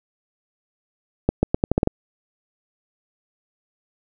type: accelerating click train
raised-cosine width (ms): 2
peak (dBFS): -3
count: 8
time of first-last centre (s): 1.29-1.874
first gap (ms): 140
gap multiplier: 0.82
effects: none